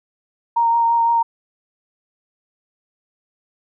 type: tone with vibrato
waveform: sine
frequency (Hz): 929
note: A#5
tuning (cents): -6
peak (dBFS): -13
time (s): 0.56-1.23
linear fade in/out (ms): 10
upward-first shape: triangle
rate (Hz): 5.9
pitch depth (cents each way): 16
effects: none